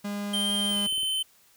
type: tone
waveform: 45% pulse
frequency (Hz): 203.9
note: G#3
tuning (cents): -32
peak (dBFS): -30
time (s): 0.04-0.87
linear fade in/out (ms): 10
type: tone with pitch glide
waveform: square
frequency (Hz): 3152 to 3069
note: G7 to G7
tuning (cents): +9 to -37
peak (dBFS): -26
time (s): 0.33-1.23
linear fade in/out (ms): 10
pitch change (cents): -46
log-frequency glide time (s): 0.69-0.77
type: click train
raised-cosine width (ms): 2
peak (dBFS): -36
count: 11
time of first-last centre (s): 0.5-1.032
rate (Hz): 18.8
effects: white hiss -60 dBFS RMS until 1.56 s